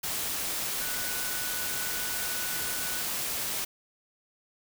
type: tone in noise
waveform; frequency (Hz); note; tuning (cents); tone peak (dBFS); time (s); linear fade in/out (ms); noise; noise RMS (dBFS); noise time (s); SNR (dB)
sine; 1481; F#6; +1; -40; 0.8-3.02; 10; white; -32; 0.03-3.65; -11
effects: none